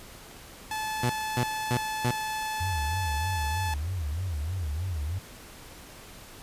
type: tone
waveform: sawtooth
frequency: 867 Hz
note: A5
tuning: 26 cents flat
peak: -26 dBFS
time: 0.71-3.74 s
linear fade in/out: 2 ms
type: tone bursts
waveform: sawtooth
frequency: 122.1 Hz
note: B2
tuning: 19 cents flat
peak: -20 dBFS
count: 4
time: 1.03-2.112 s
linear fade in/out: 5 ms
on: 68 ms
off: 270 ms
type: tone with vibrato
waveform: sine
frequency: 82.8 Hz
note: E2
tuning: 8 cents sharp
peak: -28 dBFS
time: 2.6-5.19 s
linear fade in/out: 10 ms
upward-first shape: sine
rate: 3.2 Hz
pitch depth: 240 cents each way
effects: pink hiss -47 dBFS RMS until 6.42 s + resampled to 32000 Hz